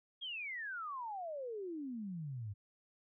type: exponential sweep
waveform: sine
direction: down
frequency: 3322 to 96.7 Hz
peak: -40 dBFS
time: 0.21-2.54 s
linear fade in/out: 20 ms
effects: none